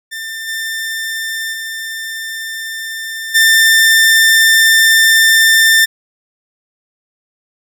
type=tone with level steps; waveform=sawtooth; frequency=1792 Hz; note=A6; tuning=31 cents sharp; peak=-19 / -15 / -18 / -3 dBFS; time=0.11-5.86 s; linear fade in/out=20 ms; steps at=0.47 / 1.52 / 3.34 s; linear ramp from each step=20 ms; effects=none